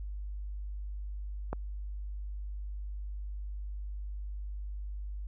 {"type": "click", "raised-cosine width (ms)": 1, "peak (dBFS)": -20, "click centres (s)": 1.53, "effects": ["added 50 Hz sine -36 dBFS peak until 5.27 s"]}